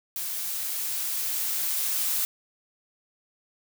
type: noise with level ramp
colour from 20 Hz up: blue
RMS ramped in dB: -32 to -26 dBFS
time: 0.16-2.25 s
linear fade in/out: 0 ms
effects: none